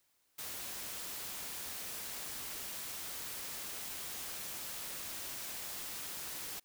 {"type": "noise", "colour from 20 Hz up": "white", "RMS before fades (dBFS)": -43, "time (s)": [0.38, 6.6], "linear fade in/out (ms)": 10, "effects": ["white hiss -75 dBFS RMS until 6.64 s"]}